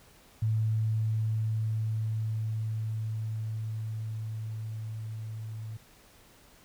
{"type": "tone with level ramp", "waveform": "sine", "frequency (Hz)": 110, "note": "A2", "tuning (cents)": 0, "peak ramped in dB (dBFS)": [-24, -36], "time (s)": [0.42, 5.77], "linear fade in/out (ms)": 5, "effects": ["pink hiss -58 dBFS RMS until 6.64 s"]}